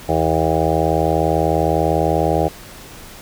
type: harmonic tone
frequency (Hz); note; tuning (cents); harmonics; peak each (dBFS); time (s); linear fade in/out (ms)
80; D#2; +49; 1 / 2 / 4 / 5 / 6 / 7 / 8 / 9 / 10; -23 / -23 / -23 / -23 / -23 / -23 / -23 / -23 / -23; 0.08-2.49; 20
effects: pink hiss -38 dBFS RMS until 3.21 s